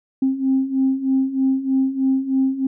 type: beating tone pair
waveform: sine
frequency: 263.6 / 266.8 Hz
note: C4 / C4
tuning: +13 / +34 cents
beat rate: 3.2 Hz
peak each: -21 / -17 dBFS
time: 0.22-2.67 s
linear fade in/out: 5 ms
effects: tanh soft clip ceiling -9 dBFS